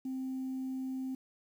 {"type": "tone", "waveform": "sine", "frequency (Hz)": 261.6, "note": "C4", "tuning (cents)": 0, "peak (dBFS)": -33, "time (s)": [0.05, 1.15], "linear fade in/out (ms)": 5, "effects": ["tanh soft clip ceiling -32 dBFS", "10-bit"]}